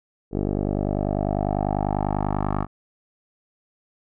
10% pulse tone with low-pass filter sweep, 50.1 Hz, G1, 38 cents sharp, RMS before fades -24 dBFS, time 0.31-2.67 s, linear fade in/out 50 ms, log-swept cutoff 460 to 1100 Hz, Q 3.8, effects none

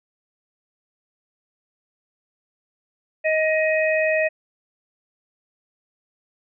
harmonic tone, 628 Hz, D#5, 16 cents sharp, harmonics 1 / 3 / 4, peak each -19 / -24 / -25 dBFS, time 3.24-4.29 s, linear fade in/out 20 ms, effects none

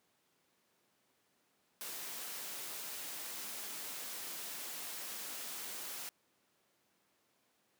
white noise, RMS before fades -44 dBFS, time 1.81-6.09 s, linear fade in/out 0 ms, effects pink hiss -75 dBFS RMS until 7.79 s + high-pass 200 Hz 12 dB/octave

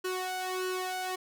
sawtooth tone with flanger, 370 Hz, F#4, in tune, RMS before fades -34 dBFS, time 0.04-1.16 s, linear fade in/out 10 ms, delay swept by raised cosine 0.69 to 1.36 ms, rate 1.6 Hz, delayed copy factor +0.75, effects none

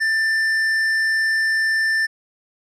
triangle tone with tanh clipping, 1779 Hz, A6, 19 cents sharp, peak -18 dBFS, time 0-2.07 s, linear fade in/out 20 ms, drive 12 dB, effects none

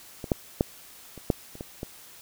clicks, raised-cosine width 2 ms, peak -21 / -8 / -7 / -28 / -7 / -29 / -21 / -19 dBFS, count 8, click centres 0.242 / 0.318 / 0.609 / 1.177 / 1.302 / 1.554 / 1.609 / 1.831 s, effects white hiss -49 dBFS RMS until 2.21 s

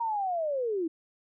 sine linear sweep, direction down, 946 to 311.1 Hz, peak -27 dBFS, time 0-0.88 s, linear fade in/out 10 ms, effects none

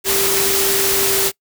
sine tone in noise, 392 Hz, G4, in tune, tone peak -21 dBFS, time 0.04-1.32 s, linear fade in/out 50 ms, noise white, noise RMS -17 dBFS, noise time 0.04-1.32 s, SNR -7 dB, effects noise-tail reverb RT60 0.1 s tail -23 dB re dry

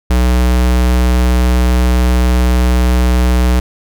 square tone, 61.74 Hz, B1, in tune, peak -9 dBFS, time 0.1-3.6 s, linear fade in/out 5 ms, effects none

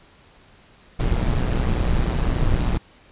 brown noise with amplitude modulation, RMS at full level -17 dBFS, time 0.99-2.78 s, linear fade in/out 10 ms, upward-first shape sine, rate 122 Hz, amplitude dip 65%, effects pink hiss -52 dBFS RMS until 3.11 s + resampled to 8000 Hz

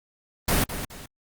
pink noise with echo, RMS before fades -21 dBFS, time 0.48-0.64 s, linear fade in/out 5 ms, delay 210 ms, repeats 2, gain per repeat -10 dB, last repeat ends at 1.06 s, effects Opus 32 kbps

